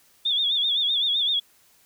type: tone with vibrato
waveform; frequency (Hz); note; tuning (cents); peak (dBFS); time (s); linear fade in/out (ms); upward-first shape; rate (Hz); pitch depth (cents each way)
sine; 3493; A7; -13; -20; 0.25-1.4; 10; sine; 7.8; 97
effects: white hiss -59 dBFS RMS until 1.85 s